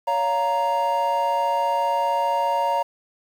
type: chord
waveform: triangle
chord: Bb minor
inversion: first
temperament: equal with one note detuned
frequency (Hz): 563.4 / 698.5 / 932.3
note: Db5 / F5 / Bb5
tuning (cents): +28 / 0 / 0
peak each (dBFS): -24 / -25 / -19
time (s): 0.07-2.83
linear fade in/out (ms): 10
effects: 8-bit